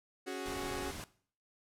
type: chord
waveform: sawtooth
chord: C# suspended fourth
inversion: none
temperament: equal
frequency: 277.2 / 370 / 415.3 Hz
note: C#4 / F#4 / G#4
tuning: 0 / 0 / 0 cents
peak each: -39 / -36 / -41 dBFS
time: 0.26-0.92 s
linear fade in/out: 20 ms
type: noise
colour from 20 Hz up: pink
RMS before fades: -44 dBFS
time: 0.46-1.04 s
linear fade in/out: 0 ms
effects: noise-tail reverb RT60 0.5 s tail -18 dB re dry + low-pass 12000 Hz 12 dB/octave